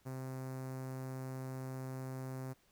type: tone with notch filter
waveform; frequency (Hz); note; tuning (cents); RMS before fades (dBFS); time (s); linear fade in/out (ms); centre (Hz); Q
sawtooth; 130.81; C3; 0; -43; 0.05-2.54; 20; 3200; 0.53
effects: pink hiss -71 dBFS RMS until 2.71 s